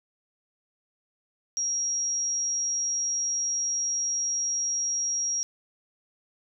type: tone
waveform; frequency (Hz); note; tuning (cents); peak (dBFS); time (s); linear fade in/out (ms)
sine; 5650; F8; +19; -25; 1.57-5.43; 0
effects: none